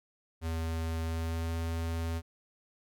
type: tone with pitch glide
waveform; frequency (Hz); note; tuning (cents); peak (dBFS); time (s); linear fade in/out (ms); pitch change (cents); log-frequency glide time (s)
square; 81.6 to 82.64; E2 to E2; -17 to +5; -32; 0.41-2.22; 50; +22; 1.05-1.54
effects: none